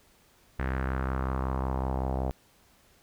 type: tone with low-pass filter sweep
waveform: sawtooth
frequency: 65.41 Hz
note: C2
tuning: in tune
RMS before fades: -30 dBFS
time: 0.59-2.31 s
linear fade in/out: 0 ms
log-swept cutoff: 1800 to 700 Hz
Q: 2.8
effects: pink hiss -62 dBFS RMS until 3.02 s